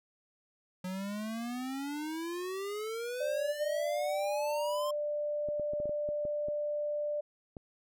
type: exponential sweep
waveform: square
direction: up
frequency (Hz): 181.4 to 1063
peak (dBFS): -36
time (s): 0.84-4.91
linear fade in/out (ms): 5
type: tone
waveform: sine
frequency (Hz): 592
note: D5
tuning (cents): +14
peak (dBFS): -31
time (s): 3.2-7.21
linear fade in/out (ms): 10
type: clicks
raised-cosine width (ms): 2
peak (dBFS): -30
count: 10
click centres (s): 5.487 / 5.597 / 5.735 / 5.801 / 5.856 / 5.894 / 6.089 / 6.252 / 6.485 / 7.568
effects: none